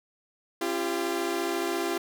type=tone cluster; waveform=sawtooth; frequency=270.5 / 342.8 / 397.2 Hz; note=C#4 / F4 / G4; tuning=-42 / -32 / +23 cents; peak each=-33 / -25 / -28 dBFS; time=0.61-1.98 s; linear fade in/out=5 ms; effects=none